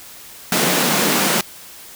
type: high-pass noise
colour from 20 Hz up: pink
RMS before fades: -17 dBFS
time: 0.52-1.41 s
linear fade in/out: 2 ms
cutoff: 150 Hz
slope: 96 dB/octave
effects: white hiss -39 dBFS RMS until 1.95 s